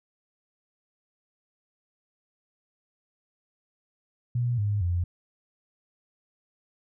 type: tone with pitch steps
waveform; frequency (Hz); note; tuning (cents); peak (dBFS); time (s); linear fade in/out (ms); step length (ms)
sine; 121.2 / 103.1 / 87.7; B2 / G#2 / F2; -32 / -12 / +8; -23; 4.35-5.04; 5; 230
effects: none